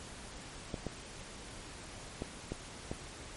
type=clicks; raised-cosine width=2 ms; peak=-23 dBFS; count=5; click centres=0.742 / 0.867 / 2.221 / 2.52 / 2.915 s; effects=pink hiss -48 dBFS RMS until 3.36 s + MP3 48 kbps